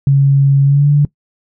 sine tone with pitch glide, 138.59 to 145.48 Hz, C#3 to D3, 0 to -16 cents, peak -6 dBFS, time 0.07-1.05 s, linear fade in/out 2 ms, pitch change +84 cents, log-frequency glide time 0.64-0.9 s, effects noise-tail reverb RT60 0.1 s tail -20 dB re dry

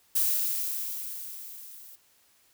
violet noise with level ramp, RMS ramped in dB -24 to -49 dBFS, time 0.15-1.96 s, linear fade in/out 10 ms, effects white hiss -64 dBFS RMS until 2.53 s

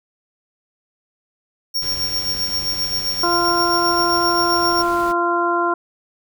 45% pulse tone with tremolo, 5550 Hz, F8, 12 cents flat, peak -18 dBFS, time 1.74-4.83 s, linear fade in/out 20 ms, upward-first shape sine, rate 7.6 Hz, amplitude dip 50%
pink noise, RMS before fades -35 dBFS, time 1.81-5.13 s, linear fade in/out 20 ms
harmonic tone, 345.6 Hz, F4, 18 cents flat, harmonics 1 / 2 / 3 / 4, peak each -21 / -23 / -20 / -22 dBFS, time 3.23-5.74 s, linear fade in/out 5 ms
effects none

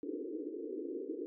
pink band-pass noise, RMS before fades -41 dBFS, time 0.03-1.26 s, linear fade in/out 0 ms, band 270 to 480 Hz, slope 96 dB/octave, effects none

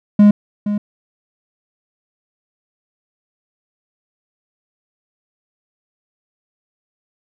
triangle tone with echo, 206.7 Hz, G#3, 8 cents flat, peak -3 dBFS, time 0.19-0.31 s, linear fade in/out 5 ms, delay 470 ms, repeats 1, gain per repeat -11 dB, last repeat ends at 0.78 s, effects none

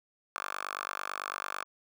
5% pulse tone with high-pass filter, 49 Hz, G1, in tune, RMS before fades -38 dBFS, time 0.36-1.64 s, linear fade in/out 0 ms, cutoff 1100 Hz, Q 5.9, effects none

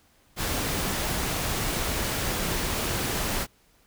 pink noise, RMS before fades -28 dBFS, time 0.36-3.47 s, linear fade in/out 50 ms, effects pink hiss -62 dBFS RMS until 3.86 s

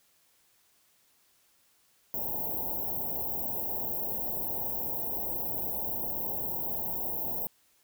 white band-stop noise, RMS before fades -33 dBFS, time 2.14-7.47 s, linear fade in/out 0 ms, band 940 to 13000 Hz, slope 96 dB/octave, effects white hiss -67 dBFS RMS until 7.83 s

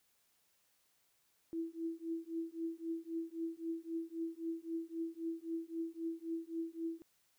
sine tone with tremolo, 329.8 Hz, E4, 1 cent sharp, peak -34 dBFS, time 1.53-7.02 s, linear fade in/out 0 ms, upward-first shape triangle, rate 3.8 Hz, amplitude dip 100%, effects white hiss -75 dBFS RMS until 7.38 s

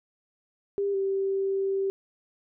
sine tone pair in turn, 400 / 389.3 Hz, G4 / G4, +35 / -12 cents, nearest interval unison, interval 47 cents, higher first, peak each -24 dBFS, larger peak neither, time 0.78-0.94 / 0.94-1.9 s, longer second, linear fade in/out 0 ms, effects none

